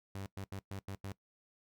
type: tone bursts at uneven times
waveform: sawtooth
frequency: 97.7 Hz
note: G2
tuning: 5 cents flat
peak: -37 dBFS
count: 6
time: 0.15-0.26 / 0.37-0.44 / 0.52-0.59 / 0.71-0.79 / 0.88-0.95 / 1.04-1.12 s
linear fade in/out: 0 ms
effects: noise-tail reverb RT60 0.1 s tail -20 dB re dry